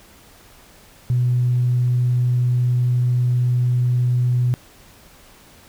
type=tone; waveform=sine; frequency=123.47 Hz; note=B2; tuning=in tune; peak=-14 dBFS; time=1.1-4.54 s; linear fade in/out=0 ms; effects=tanh soft clip ceiling -10 dBFS + pink hiss -48 dBFS RMS until 5.68 s

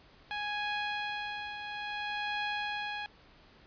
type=tone with tremolo; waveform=15% pulse; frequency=830.6 Hz; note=G#5; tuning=in tune; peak=-25 dBFS; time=0.31-3.06 s; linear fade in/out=0 ms; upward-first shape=triangle; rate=0.59 Hz; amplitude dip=60%; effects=pink hiss -59 dBFS RMS until 3.66 s + resampled to 11025 Hz

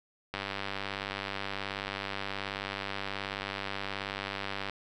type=click train; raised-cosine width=0.3 ms; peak=-18 dBFS; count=431; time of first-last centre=0.34-4.697 s; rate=98.7 Hz; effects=none

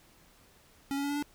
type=tone with pitch steps; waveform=square; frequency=277.2 / 280.7 / 284.3 / 288 / 291.7 Hz; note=C#4 / C#4 / C#4 / D4 / D4; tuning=0 / +22 / +44 / -34 / -12 cents; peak=-31 dBFS; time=0.91-1.225 s; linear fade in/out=0 ms; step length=63 ms; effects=pink hiss -61 dBFS RMS until 1.34 s

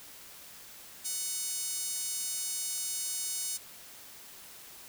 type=tone with high-pass filter; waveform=5% pulse; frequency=740 Hz; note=F#5; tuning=in tune; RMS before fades=-35 dBFS; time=1.04-3.58 s; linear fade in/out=20 ms; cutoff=7300 Hz; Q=0.57; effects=white hiss -50 dBFS RMS until 4.88 s

